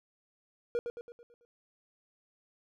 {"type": "tone with echo", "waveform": "triangle", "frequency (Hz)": 475.6, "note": "A#4", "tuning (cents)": 35, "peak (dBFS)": -26, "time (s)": [0.75, 0.79], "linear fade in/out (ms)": 0, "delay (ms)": 110, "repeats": 6, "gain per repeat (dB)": -6, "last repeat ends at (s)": 1.45, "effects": []}